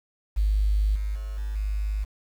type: tone with level steps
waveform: sine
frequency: 51.4 Hz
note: G#1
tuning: 17 cents flat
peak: -19 / -25 / -29 / -27 / -24 dBFS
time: 0.36-2.05 s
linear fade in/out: 20 ms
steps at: 0.95 / 1.15 / 1.37 / 1.55 s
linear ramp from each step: 10 ms
effects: 8-bit